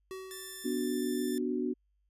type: tone with exponential decay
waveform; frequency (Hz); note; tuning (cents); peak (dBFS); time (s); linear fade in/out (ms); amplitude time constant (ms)
square; 378; F#4; +37; -39; 0.11-1.31; 0; 260
type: tone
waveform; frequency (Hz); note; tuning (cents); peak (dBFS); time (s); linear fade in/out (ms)
5% pulse; 1768; A6; +8; -31; 0.31-1.38; 0
type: chord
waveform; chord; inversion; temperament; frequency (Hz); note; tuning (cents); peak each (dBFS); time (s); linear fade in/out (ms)
sine; B minor; none; equal; 246.9 / 293.7 / 370; B3 / D4 / F#4; 0 / 0 / 0; -33 / -35 / -34; 0.64-1.74; 20
effects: added 50 Hz sine -70 dBFS peak until 2.09 s + resampled to 32000 Hz